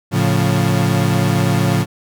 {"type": "chord", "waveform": "35% pulse", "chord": "A augmented", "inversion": "none", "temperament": "equal", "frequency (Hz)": [110, 138.59, 174.61], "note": ["A2", "C#3", "E#3"], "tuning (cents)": [0, 0, 0], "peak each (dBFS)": -16, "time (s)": [0.11, 1.86], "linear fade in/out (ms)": 50, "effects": []}